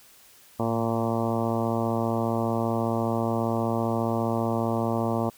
harmonic tone with a mistuned harmonic, 114.9 Hz, A#2, 25 cents flat, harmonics 1 / 2 / 3 / 4 / 5 / 6 / 7 / 8 / 9 / 10, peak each -30 / -28 / -32 / -33 / -32 / -33 / -36 / -36 / -38 / -39 dBFS, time 0.59-5.3 s, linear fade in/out 10 ms, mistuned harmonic 1, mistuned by -53 cents, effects white hiss -54 dBFS RMS until 5.37 s

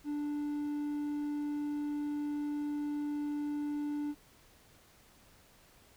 triangle tone, 293.7 Hz, D4, in tune, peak -31 dBFS, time 0.04-4.15 s, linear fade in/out 50 ms, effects pink hiss -62 dBFS RMS until 5.96 s

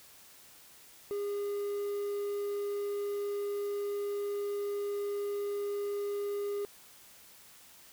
triangle tone with quantisation, 406.8 Hz, G#4, 36 cents flat, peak -30 dBFS, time 1.11-6.65 s, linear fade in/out 0 ms, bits 9, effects white hiss -56 dBFS RMS until 7.92 s

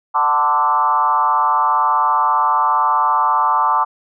sine tone with frequency modulation, 1029 Hz, C6, 29 cents flat, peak -12 dBFS, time 0.14-3.85 s, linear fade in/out 20 ms, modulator 141 Hz, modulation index 1.6, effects none

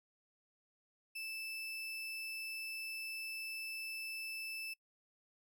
35% pulse tone, 2637 Hz, E7, in tune, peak -40 dBFS, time 1.15-4.74 s, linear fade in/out 10 ms, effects noise-tail reverb RT60 0.1 s tail -25 dB re dry

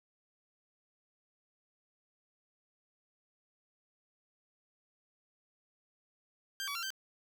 15% pulse tone with pitch steps, 1583 / 1137 / 1373 / 1556 Hz, G6 / C#6 / F6 / G6, +17 / +44 / -30 / -13 cents, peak -30 dBFS, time 6.6-6.904 s, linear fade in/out 0 ms, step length 76 ms, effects none

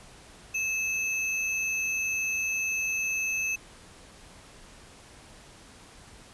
sine tone with sample-and-hold, 2601 Hz, E7, 24 cents flat, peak -26 dBFS, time 0.54-3.56 s, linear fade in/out 10 ms, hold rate 8820 Hz, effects pink hiss -51 dBFS RMS until 6.33 s + resampled to 24000 Hz

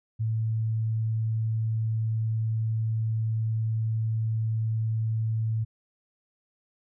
sine tone, 111.2 Hz, A2, 19 cents sharp, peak -24 dBFS, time 0.19-5.65 s, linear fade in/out 20 ms, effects none

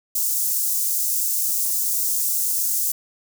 white high-pass noise, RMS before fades -22 dBFS, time 0.15-2.92 s, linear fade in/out 5 ms, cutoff 6300 Hz, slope 24 dB/octave, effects none

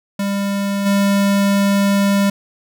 square tone with level steps, 199.4 Hz, G3, 30 cents sharp, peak -18 / -13 dBFS, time 0.19-2.3 s, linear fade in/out 5 ms, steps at 0.85 s, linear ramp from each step 20 ms, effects none

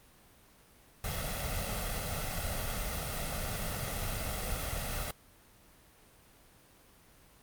pink noise with comb filter, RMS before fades -35 dBFS, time 1.04-5.11 s, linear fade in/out 2 ms, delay 1.5 ms, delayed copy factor +0.75, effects pink hiss -60 dBFS RMS until 7.42 s + Opus 32 kbps

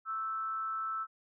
sine tone with frequency modulation, 1318.5 Hz, E6, in tune, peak -33 dBFS, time 0.05-1.07 s, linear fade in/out 50 ms, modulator 221 Hz, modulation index 0.3, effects none

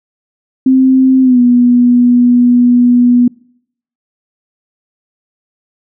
sine tone with pitch glide, 261.6 to 244.1 Hz, C4 to B3, 0 to -20 cents, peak -4 dBFS, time 0.66-3.28 s, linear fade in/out 5 ms, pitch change -120 cents, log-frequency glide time 1.22-1.4 s, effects noise-tail reverb RT60 0.7 s tail -26 dB re dry

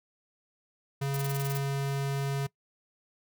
square tone, 138.59 Hz, C#3, in tune, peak -29 dBFS, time 1.01-2.47 s, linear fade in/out 10 ms
blue noise bursts, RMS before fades -38 dBFS, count 9, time 1.14-1.574 s, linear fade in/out 2 ms, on 26 ms, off 25 ms
effects noise-tail reverb RT60 0.1 s tail -21 dB re dry

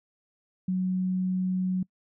sine tone, 185 Hz, F#3, in tune, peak -24 dBFS, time 0.68-1.83 s, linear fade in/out 5 ms, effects noise-tail reverb RT60 0.1 s tail -25 dB re dry

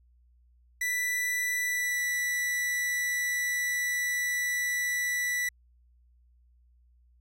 45% pulse tone with pitch glide, 1975.5 to 1964.1 Hz, B6 to B6, 0 to -10 cents, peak -27 dBFS, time 0.81-5.49 s, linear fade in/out 5 ms, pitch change -10 cents, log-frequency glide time 1.64-2.01 s, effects added 60 Hz sine -59 dBFS peak until 7.2 s

